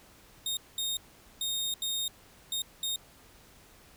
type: tone bursts at uneven times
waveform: sawtooth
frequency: 3700 Hz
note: A#7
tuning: 14 cents flat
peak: -27 dBFS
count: 6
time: 0.46-0.57 / 0.78-0.97 / 1.41-1.74 / 1.82-2.08 / 2.52-2.62 / 2.83-2.96 s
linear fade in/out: 2 ms
effects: pink hiss -57 dBFS RMS until 3.96 s